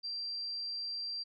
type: tone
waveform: sine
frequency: 4717 Hz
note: D8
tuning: 7 cents sharp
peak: -36 dBFS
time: 0.03-1.24 s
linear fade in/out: 20 ms
effects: none